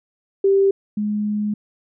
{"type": "tone pair in turn", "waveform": "sine", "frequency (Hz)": [392, 209.4], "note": ["G4", "G#3"], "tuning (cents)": [0, 15], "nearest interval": "major seventh", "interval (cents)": 1085, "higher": "first", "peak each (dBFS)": [-12, -19], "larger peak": "first", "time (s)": [[0.44, 0.71], [0.97, 1.54]], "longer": "second", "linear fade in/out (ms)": 5, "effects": []}